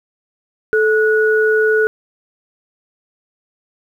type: tone pair together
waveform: sine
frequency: 435.2 / 1464 Hz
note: A4 / F#6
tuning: -19 / -19 cents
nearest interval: octave + major sixth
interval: 2100 cents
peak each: -12 / -16 dBFS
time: 0.73-1.87 s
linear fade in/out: 0 ms
effects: 8-bit